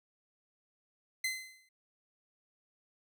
sawtooth tone with exponential decay, 2054 Hz, C7, 33 cents flat, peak -26 dBFS, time 1.24-1.69 s, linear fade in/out 5 ms, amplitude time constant 97 ms, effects none

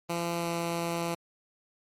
10% pulse tone with pitch glide, 170.4 to 169.32 Hz, F3 to E3, -42 to +47 cents, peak -21 dBFS, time 0.09-1.15 s, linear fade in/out 10 ms, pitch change -11 cents, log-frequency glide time 0.39-0.48 s, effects MP3 64 kbps

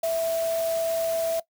sine tone in noise, 659.3 Hz, E5, in tune, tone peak -22 dBFS, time 0.03-1.4 s, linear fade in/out 5 ms, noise white, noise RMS -37 dBFS, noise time 0.03-1.4 s, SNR +12 dB, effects noise-tail reverb RT60 0.1 s tail -19 dB re dry

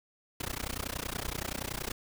pink noise with amplitude modulation, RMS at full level -33 dBFS, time 0.4-1.92 s, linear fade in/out 5 ms, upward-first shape sine, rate 30.6 Hz, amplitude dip 100%, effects none

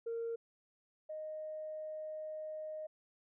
sine tone pair in turn, 461.5 / 620.3 Hz, A#4 / D#5, -17 / -5 cents, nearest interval perfect fourth, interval 512 cents, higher second, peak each -35 / -40 dBFS, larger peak first, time 0.06-0.36 / 1.09-2.87 s, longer second, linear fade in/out 10 ms, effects tanh soft clip ceiling -33 dBFS

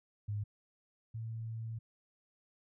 sine tone pair in turn, 103.83 / 112.87 Hz, G#2 / A2, 0 / +45 cents, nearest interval minor second, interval 145 cents, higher second, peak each -34 / -38 dBFS, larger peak first, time 0.28-0.44 / 1.14-1.79 s, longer second, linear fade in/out 10 ms, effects none

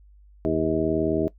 harmonic tone, 79.3 Hz, D#2, 33 cents sharp, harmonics 1 / 2 / 3 / 4 / 5 / 6 / 8, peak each -34 / -31 / -30 / -25 / -26 / -34 / -28 dBFS, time 0.45-1.28 s, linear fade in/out 0 ms, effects noise-tail reverb RT60 0.1 s tail -18 dB re dry + added 50 Hz sine -49 dBFS peak until 1.38 s

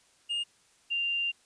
triangle / sine tone pair in turn, 2831 / 2787 Hz, F7 / F7, +23 / -4 cents, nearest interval unison, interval 27 cents, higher first, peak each -27 dBFS, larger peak neither, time 0.29-0.44 / 0.9-1.32 s, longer second, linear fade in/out 20 ms, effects white hiss -64 dBFS RMS until 1.45 s + resampled to 22050 Hz

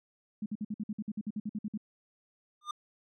sine tone bursts, 211.5 Hz, G#3, 32 cents sharp, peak -32 dBFS, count 15, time 0.42-1.776 s, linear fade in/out 5 ms, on 40 ms, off 54 ms
square tone with exponential growth, 1207 Hz, D6, 47 cents sharp, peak -31 dBFS, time 2.61-2.71 s, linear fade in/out 5 ms, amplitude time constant 20 ms
effects low-pass 6000 Hz 12 dB/octave

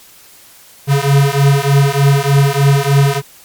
square beating tone pair, 138.2 / 141.5 Hz, C#3 / C#3, -5 / +36 cents, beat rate 3.3 Hz, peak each -12 dBFS, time 0.87-3.22 s, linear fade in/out 50 ms, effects white hiss -42 dBFS RMS until 3.44 s + MP3 96 kbps

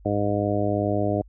harmonic tone, 102.6 Hz, G#2, 21 cents flat, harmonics 1 / 2 / 3 / 4 / 5 / 6 / 7, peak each -27 / -30 / -27 / -30 / -31 / -27 / -31 dBFS, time 0.05-1.22 s, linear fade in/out 10 ms, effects added 50 Hz sine -46 dBFS peak until 1.28 s

